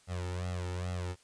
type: tone with flanger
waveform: sawtooth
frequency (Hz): 90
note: F#2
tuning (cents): -47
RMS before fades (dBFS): -36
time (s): 0.07-1.16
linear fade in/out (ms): 50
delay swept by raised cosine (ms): 1.5 to 2.28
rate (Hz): 2.4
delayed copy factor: +0.95
effects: white hiss -64 dBFS RMS until 1.23 s + resampled to 22050 Hz